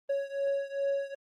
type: beating tone pair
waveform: triangle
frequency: 554.4 / 556.9 Hz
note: C#5 / C#5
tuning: 0 / +8 cents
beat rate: 2.5 Hz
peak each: -29 / -31 dBFS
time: 0.09-1.15 s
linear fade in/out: 10 ms
effects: Opus 24 kbps